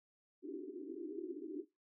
white band-pass noise, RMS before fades -45 dBFS, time 0.42-1.65 s, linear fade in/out 50 ms, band 280 to 390 Hz, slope 96 dB/octave, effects noise-tail reverb RT60 0.2 s tail -18 dB re dry

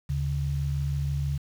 sine tone pair together, 74.34 / 140.5 Hz, D2 / C#3, +22 / +24 cents, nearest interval major seventh, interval 1102 cents, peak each -29 / -27 dBFS, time 0.09-1.38 s, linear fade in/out 10 ms, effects 8-bit

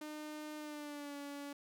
sawtooth tone with pitch glide, 303.6 to 284.9 Hz, D#4 to C#4, -42 to +48 cents, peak -40 dBFS, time 0.01-1.53 s, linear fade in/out 5 ms, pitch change -110 cents, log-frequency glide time 0.57-1.16 s, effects none

